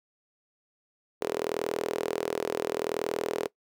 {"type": "tone with high-pass filter", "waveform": "sawtooth", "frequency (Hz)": 40.71, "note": "E1", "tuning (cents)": -21, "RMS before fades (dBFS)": -31, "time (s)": [1.21, 3.47], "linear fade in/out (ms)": 0, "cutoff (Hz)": 430, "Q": 4.4, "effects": ["noise-tail reverb RT60 0.1 s tail -20 dB re dry"]}